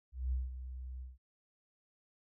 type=tone with ADSR envelope; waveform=sine; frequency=63.6 Hz; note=C2; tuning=48 cents flat; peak=-30 dBFS; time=0.12-1.18 s; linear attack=200 ms; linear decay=180 ms; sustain=-11 dB; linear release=170 ms; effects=none